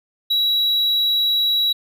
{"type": "tone", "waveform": "triangle", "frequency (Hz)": 3890, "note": "B7", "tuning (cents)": -27, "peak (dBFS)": -14, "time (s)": [0.3, 1.73], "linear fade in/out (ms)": 10, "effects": []}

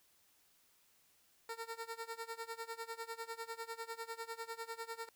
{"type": "tone with tremolo", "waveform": "15% pulse", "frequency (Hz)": 456.7, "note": "A#4", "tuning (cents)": -36, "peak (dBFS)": -34, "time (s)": [1.49, 5.09], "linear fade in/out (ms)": 2, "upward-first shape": "sine", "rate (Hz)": 10, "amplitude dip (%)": 90, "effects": ["white hiss -71 dBFS RMS until 5.15 s"]}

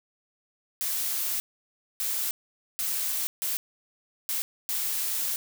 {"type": "noise bursts at uneven times", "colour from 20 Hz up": "blue", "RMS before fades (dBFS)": -29, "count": 6, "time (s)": [[0.81, 1.4], [2, 2.31], [2.79, 3.27], [3.42, 3.57], [4.29, 4.42], [4.69, 5.36]], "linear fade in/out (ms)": 0, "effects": []}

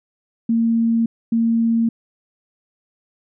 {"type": "tone pair in turn", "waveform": "sine", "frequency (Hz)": [229.2, 229.2], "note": ["A#3", "A#3"], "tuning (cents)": [-29, -29], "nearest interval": "unison", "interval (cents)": 0, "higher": "neither", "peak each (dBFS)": -14, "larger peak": "neither", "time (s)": [[0.49, 1.06], [1.32, 1.89]], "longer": "neither", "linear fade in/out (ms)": 5, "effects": []}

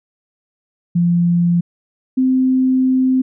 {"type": "tone pair in turn", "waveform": "sine", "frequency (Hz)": [172.9, 259.1], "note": ["F3", "C4"], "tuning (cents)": [-17, -17], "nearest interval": "perfect fifth", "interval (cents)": 700, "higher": "second", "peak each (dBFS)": -11, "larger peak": "neither", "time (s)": [[0.95, 1.61], [2.17, 3.22]], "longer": "second", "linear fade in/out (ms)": 10, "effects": []}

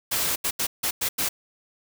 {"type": "noise bursts at uneven times", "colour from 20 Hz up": "white", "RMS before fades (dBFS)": -25, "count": 6, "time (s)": [[0.11, 0.36], [0.44, 0.51], [0.59, 0.67], [0.83, 0.91], [1.01, 1.09], [1.18, 1.29]], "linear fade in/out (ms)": 10, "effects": []}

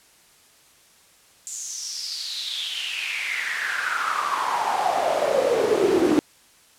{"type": "noise with high-pass filter sweep", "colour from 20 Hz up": "brown", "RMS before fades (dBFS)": -24, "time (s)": [1.47, 6.19], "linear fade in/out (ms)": 0, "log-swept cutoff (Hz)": [7300, 310], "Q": 6.8, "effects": ["white hiss -55 dBFS RMS until 6.78 s", "low-pass 11000 Hz 12 dB/octave"]}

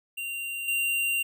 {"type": "tone with level steps", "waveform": "square", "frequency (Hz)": 2771, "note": "F7", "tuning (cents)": -14, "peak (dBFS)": [-32, -25], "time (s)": [0.17, 1.23], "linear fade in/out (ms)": 10, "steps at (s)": 0.68, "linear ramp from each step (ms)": 2, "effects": []}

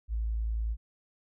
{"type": "tone", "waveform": "sine", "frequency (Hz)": 55.3, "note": "A1", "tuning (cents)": 9, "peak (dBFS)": -28, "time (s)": [0.08, 0.77], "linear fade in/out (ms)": 50, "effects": []}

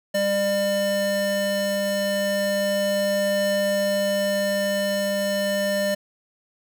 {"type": "tone pair together", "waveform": "square", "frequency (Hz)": [199.5, 598.8], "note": ["G3", "D5"], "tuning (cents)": [31, 33], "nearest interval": "octave + perfect fifth", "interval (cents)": 1902, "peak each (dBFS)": [-29, -22], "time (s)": [0.14, 5.95], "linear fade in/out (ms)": 10, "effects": []}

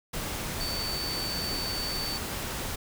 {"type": "tone in noise", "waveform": "sine", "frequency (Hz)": 4542, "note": "C#8", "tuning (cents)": 41, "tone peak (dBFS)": -32, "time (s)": [0.6, 2.18], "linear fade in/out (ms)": 10, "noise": "pink", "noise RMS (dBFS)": -34, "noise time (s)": [0.13, 2.76], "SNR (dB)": -1, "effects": []}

